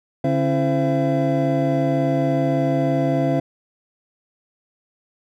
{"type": "tone cluster", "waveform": "triangle", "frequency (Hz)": [144.1, 270.7, 334.2, 517, 675], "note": ["D3", "C#4", "E4", "C5", "E5"], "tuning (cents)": [-33, -41, 24, -21, 41], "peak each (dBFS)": [-20, -20, -24, -24, -21], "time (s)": [0.24, 3.4], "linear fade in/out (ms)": 5, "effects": []}